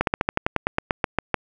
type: slowing click train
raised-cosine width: 0.5 ms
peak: -4 dBFS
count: 14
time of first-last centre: 0.01-1.343 s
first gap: 62 ms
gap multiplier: 1.08
effects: none